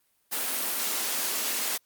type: high-pass noise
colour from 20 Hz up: white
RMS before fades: -29 dBFS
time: 0.31-1.78 s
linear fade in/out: 20 ms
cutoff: 210 Hz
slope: 48 dB/octave
effects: white hiss -70 dBFS RMS until 1.85 s + Opus 32 kbps